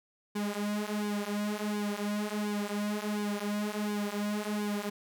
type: tone with flanger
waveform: sawtooth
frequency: 207.7 Hz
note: G#3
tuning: in tune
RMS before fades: -33 dBFS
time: 0.35-4.9 s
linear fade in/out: 10 ms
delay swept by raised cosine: 1.5 to 7.4 ms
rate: 1.4 Hz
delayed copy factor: -0.9
effects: none